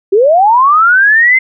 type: linear sweep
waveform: sine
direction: up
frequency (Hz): 368.3 to 2098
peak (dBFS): -4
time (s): 0.12-1.39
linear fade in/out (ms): 10
effects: none

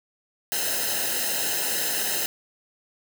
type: noise with comb filter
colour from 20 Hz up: white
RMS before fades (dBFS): -26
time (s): 0.52-2.26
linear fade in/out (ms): 0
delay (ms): 0.87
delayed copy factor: -0.85
effects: none

